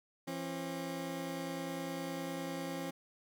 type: tone pair together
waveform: 20% pulse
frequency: 170 / 269.9 Hz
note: F3 / C#4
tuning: -46 / -46 cents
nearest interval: minor sixth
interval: 800 cents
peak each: -37 / -35 dBFS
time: 0.27-2.91 s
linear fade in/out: 10 ms
effects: none